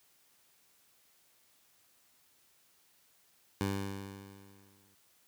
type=tone with exponential decay; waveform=15% pulse; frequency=98.5 Hz; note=G2; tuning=9 cents sharp; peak=-23 dBFS; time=3.61-4.95 s; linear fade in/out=0 ms; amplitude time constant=290 ms; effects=white hiss -68 dBFS RMS until 5.27 s + high-pass 60 Hz 12 dB/octave